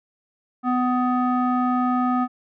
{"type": "tone with low-pass filter", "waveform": "square", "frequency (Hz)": 250, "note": "B3", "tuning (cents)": 21, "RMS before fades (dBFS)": -21, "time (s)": [0.63, 2.28], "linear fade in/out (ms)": 50, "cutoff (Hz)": 1100, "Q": 7.5, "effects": []}